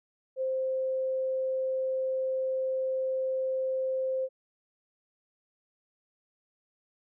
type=tone; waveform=sine; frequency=523.3 Hz; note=C5; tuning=in tune; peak=-27 dBFS; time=0.36-4.29 s; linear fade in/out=50 ms; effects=none